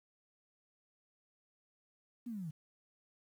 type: linear sweep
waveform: sine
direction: down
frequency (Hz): 249.6 to 145.3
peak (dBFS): -39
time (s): 2.26-2.51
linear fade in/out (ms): 10
effects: 11-bit